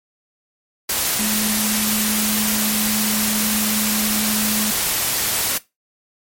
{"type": "tone in noise", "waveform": "sine", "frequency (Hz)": 213.6, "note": "G#3", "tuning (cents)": 49, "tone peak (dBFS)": -21, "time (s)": [1.19, 4.71], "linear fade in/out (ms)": 5, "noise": "white", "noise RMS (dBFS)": -20, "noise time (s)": [0.89, 5.58], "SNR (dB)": -4, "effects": ["noise-tail reverb RT60 0.2 s tail -18 dB re dry", "MP3 64 kbps"]}